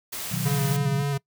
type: noise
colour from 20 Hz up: white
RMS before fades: -33 dBFS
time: 0.12-0.77 s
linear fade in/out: 10 ms
type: chord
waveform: sine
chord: B major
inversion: none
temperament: equal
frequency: 123.47 / 155.56 / 185 Hz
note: B2 / D#3 / F#3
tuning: 0 / 0 / 0 cents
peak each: -30 dBFS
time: 0.31-1.03 s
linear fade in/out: 10 ms
type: tone with vibrato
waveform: square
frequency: 140 Hz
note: C#3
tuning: 18 cents sharp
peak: -24 dBFS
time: 0.45-1.18 s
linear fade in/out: 10 ms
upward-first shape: square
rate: 3.7 Hz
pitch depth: 23 cents each way
effects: noise-tail reverb RT60 0.1 s tail -23 dB re dry